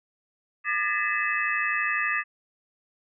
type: tone cluster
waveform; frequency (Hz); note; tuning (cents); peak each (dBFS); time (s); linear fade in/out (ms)
sine; 1202 / 1708 / 1820 / 2007 / 2596; D6 / G#6 / A#6 / B6 / E7; +40 / +48 / -42 / +27 / -27; -30; 0.64-2.24; 50
effects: none